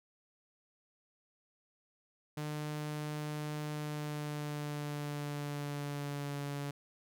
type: tone with pitch glide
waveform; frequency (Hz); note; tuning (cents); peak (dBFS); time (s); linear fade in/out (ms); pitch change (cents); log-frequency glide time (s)
sawtooth; 150.4 to 142.78; D3 to D3; +42 to -48; -33; 2.37-6.71; 5; -90; 3.7-6.38
effects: none